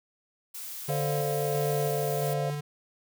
blue noise, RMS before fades -39 dBFS, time 0.54-2.34 s, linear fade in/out 10 ms
square tone with tremolo, 146.5 Hz, D3, 4 cents flat, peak -30 dBFS, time 0.88-2.61 s, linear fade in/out 10 ms, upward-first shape square, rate 1.5 Hz, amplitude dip 25%
sine chord, D minor seventh, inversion second, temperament equal with one note detuned, 440 / 523.3 / 587.3 / 692.4 Hz, A4 / C5 / D5 / F5, 0 / 0 / 0 / -15 cents, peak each -32 / -34 / -37 / -33 dBFS, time 0.89-2.5 s, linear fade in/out 2 ms
effects none

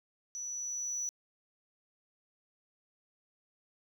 sine tone with level ramp, 5920 Hz, F#8, in tune, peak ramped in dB -37 to -30 dBFS, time 0.35-1.09 s, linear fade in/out 0 ms, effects tanh soft clip ceiling -32 dBFS + 11-bit

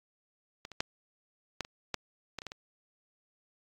clicks, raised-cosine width 0.2 ms, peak -24 / -28 / -12 / -15 / -28 / -14 / -20 / -26 / -21 / -24 dBFS, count 10, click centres 0.651 / 0.717 / 0.805 / 1.607 / 1.649 / 1.943 / 2.387 / 2.419 / 2.467 / 2.519 s, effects AAC 48 kbps

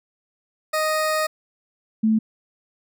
20% pulse / sine tone pair in turn, 622.3 / 219.5 Hz, D#5 / A3, 0 / -4 cents, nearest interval octave + tritone, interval 1804 cents, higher first, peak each -15 dBFS, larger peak neither, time 0.73-1.27 / 2.03-2.19 s, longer first, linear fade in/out 10 ms, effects none

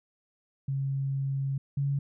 sine tone pair in turn, 136.6 / 139.95 Hz, C#3 / C#3, -25 / +17 cents, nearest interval unison, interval 42 cents, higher second, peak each -27 / -25 dBFS, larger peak second, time 0.68-1.58 / 1.77-1.99 s, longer first, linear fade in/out 5 ms, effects none

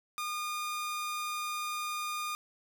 sawtooth tone, 1217 Hz, D#6, 39 cents flat, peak -30 dBFS, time 0.18-2.35 s, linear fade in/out 0 ms, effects none

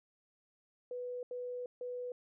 sine tone bursts at uneven times, 493.9 Hz, B4, in tune, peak -38 dBFS, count 3, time 0.91-1.23 / 1.31-1.66 / 1.81-2.12 s, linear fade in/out 2 ms, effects none

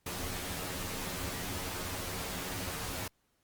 pink noise with comb filter, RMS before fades -38 dBFS, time 0.06-3.08 s, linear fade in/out 5 ms, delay 11 ms, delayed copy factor +0.9, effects pink hiss -75 dBFS RMS until 3.43 s + Opus 48 kbps

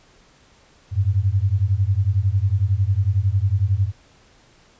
sine beating tone pair, 92.5 / 103.5 Hz, F#2 / G#2, 0 / -5 cents, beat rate 11 Hz, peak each -19 dBFS, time 0.91-3.92 s, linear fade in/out 50 ms, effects pink hiss -54 dBFS RMS until 4.79 s + resampled to 16000 Hz

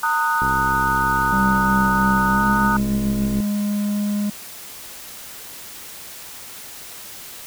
sine chord, D# minor, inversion second, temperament equal with one note detuned, 913.7 / 1244.5 / 1480 Hz, A#5 / D#6 / F#6, -35 / 0 / 0 cents, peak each -21 / -21 / -22 dBFS, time 0.03-2.77 s, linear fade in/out 5 ms
click train, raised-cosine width 3 ms, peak -15 dBFS, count 199, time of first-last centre 0.42-3.402 s, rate 66.4 Hz
triangle tone with pitch glide, 196 to 206.1 Hz, G3 to G#3, 0 to -13 cents, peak -17 dBFS, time 1.32-4.3 s, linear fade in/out 5 ms, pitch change +87 cents, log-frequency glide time 2.3-2.45 s
effects white hiss -37 dBFS RMS until 7.46 s

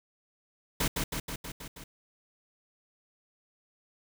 pink noise with echo, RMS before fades -28 dBFS, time 0.8-0.88 s, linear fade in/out 5 ms, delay 160 ms, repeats 6, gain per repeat -3 dB, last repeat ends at 1.84 s, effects none

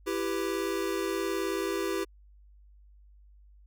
square chord, E minor, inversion none, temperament equal with one note detuned, 333.1 / 392 / 493.9 Hz, E4 / G4 / B4, +18 / 0 / 0 cents, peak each -34 / -32 / -38 dBFS, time 0.06-2.05 s, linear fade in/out 20 ms, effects added 50 Hz sine -53 dBFS peak until 3.66 s

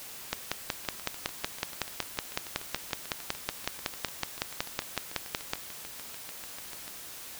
two click trains, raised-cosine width 0.2 ms, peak -24 / -10 dBFS, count 42 / 29, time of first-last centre 0.85-6.879 / 0.33-5.534 s, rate 6.8 / 5.38 Hz, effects white hiss -44 dBFS RMS until 7.39 s

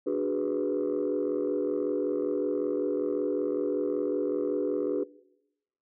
sine chord, G# half-diminished seventh, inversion second, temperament equal, 293.7 / 370 / 415.3 / 493.9 Hz, D4 / F#4 / G#4 / B4, 0 / 0 / 0 / 0 cents, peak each -30 dBFS, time 0.06-5.04 s, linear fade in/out 10 ms, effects noise-tail reverb RT60 0.9 s tail -21 dB re dry + tanh soft clip ceiling -20 dBFS

